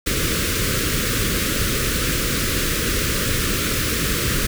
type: band-stop noise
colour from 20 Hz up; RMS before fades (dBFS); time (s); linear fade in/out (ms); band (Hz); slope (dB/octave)
pink; -21; 0.06-4.47; 10; 540 to 1200; 48
effects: none